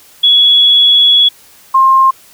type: tone pair in turn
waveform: sine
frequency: 3371 / 1061.8 Hz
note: G#7 / C6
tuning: +25 / +25 cents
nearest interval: octave + minor sixth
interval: 2000 cents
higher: first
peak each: -4 dBFS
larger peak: neither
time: 0.23-1.29 / 1.74-2.11 s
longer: first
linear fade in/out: 10 ms
effects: white hiss -42 dBFS RMS until 2.33 s